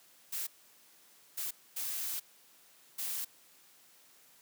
blue noise bursts at uneven times, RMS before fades -37 dBFS, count 4, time 0.32-0.47 / 1.37-1.51 / 1.76-2.2 / 2.98-3.25 s, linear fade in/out 10 ms, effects white hiss -62 dBFS RMS until 4.41 s + high-pass 150 Hz 12 dB/octave

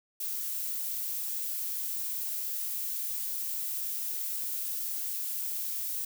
violet noise, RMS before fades -34 dBFS, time 0.2-6.05 s, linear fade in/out 5 ms, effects none

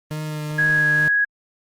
40% pulse tone with vibrato, 152.6 Hz, D#3, 33 cents flat, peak -24 dBFS, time 0.11-1.08 s, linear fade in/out 0 ms, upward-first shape triangle, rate 2.2 Hz, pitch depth 21 cents each way
sine tone, 1661.2 Hz, G#6, in tune, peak -15 dBFS, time 0.58-1.25 s, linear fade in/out 10 ms
effects Opus 24 kbps

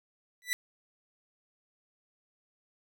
sawtooth tone with exponential growth, 1975.5 Hz, B6, in tune, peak -20 dBFS, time 0.42-0.53 s, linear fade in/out 0 ms, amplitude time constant 23 ms, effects none

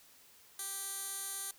15% pulse tone with band-pass filter, 392 Hz, G4, in tune, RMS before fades -41 dBFS, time 0.59-1.51 s, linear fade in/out 2 ms, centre 10000 Hz, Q 2.5, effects white hiss -61 dBFS RMS until 1.58 s

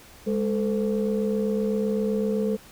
sine tone cluster, 206.2 / 441.2 / 509 Hz, G#3 / A4 / C5, -12 / +5 / -48 cents, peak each -24 / -25 / -30 dBFS, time 0.26-2.57 s, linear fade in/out 20 ms, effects tanh soft clip ceiling -15 dBFS + pink hiss -49 dBFS RMS until 2.71 s

